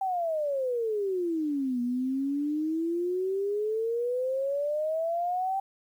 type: exponential two-way sweep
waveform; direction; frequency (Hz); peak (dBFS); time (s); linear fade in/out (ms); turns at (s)
sine; down then up; 784 to 240 to 784; -26; 0.01-5.6; 5; 1.81
effects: 10-bit